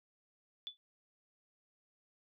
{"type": "tone with exponential decay", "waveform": "sine", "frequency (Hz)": 3471, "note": "A7", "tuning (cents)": -24, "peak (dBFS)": -36, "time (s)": [0.67, 0.77], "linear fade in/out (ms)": 0, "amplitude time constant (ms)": 21, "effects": []}